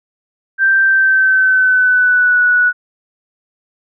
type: tone with pitch glide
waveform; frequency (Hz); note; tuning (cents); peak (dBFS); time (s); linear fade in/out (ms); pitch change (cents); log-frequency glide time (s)
sine; 1568 to 1471.5; G6 to F#6; 0 to -10; -8; 0.58-2.73; 50; -110; 0.83-2.4
effects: none